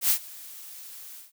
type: noise with ADSR envelope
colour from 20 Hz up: blue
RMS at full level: -20 dBFS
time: 0.01-1.32 s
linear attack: 90 ms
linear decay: 85 ms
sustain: -23 dB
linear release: 160 ms
effects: none